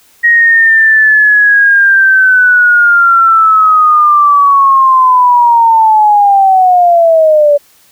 sine linear sweep, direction down, 1889 to 572 Hz, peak -3 dBFS, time 0.23-7.58 s, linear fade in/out 20 ms, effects white hiss -46 dBFS RMS until 7.91 s

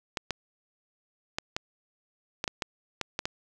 clicks, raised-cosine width 0.2 ms, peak -12 dBFS, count 10, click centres 0.172 / 0.307 / 1.385 / 1.565 / 2.441 / 2.478 / 2.622 / 3.013 / 3.191 / 3.255 s, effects none

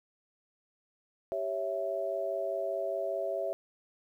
sine chord, C# diminished, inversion second, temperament equal, 392 / 554.4 / 659.3 Hz, G4 / C#5 / E5, 0 / 0 / 0 cents, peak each -38 / -35 / -33 dBFS, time 1.32-3.53 s, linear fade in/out 0 ms, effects 11-bit

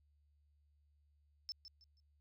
sine tone with echo, 5274 Hz, E8, in tune, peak -40 dBFS, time 1.49-1.52 s, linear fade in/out 0 ms, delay 160 ms, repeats 3, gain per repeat -11 dB, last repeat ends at 2 s, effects added 73 Hz sine -70 dBFS peak until 2.2 s

